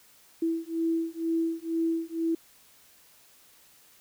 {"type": "beating tone pair", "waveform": "sine", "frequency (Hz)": [328.1, 330.2], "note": ["E4", "E4"], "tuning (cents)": [-8, 3], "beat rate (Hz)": 2.1, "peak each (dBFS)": -29, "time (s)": [0.42, 2.35], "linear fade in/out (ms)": 5, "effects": ["white hiss -58 dBFS RMS until 4 s"]}